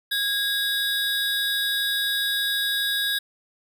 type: tone cluster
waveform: square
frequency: 1641 / 3478 / 3805 Hz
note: G#6 / A7 / A#7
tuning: -21 / -21 / +35 cents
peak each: -27 / -31 / -26 dBFS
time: 0.11-3.19 s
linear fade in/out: 10 ms
effects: none